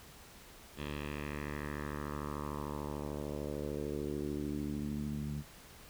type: tone with low-pass filter sweep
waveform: 10% pulse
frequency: 73.42 Hz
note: D2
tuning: in tune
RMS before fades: -39 dBFS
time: 0.76-5.44 s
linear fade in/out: 50 ms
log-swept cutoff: 3300 to 170 Hz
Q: 2.7
effects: pink hiss -55 dBFS RMS until 5.89 s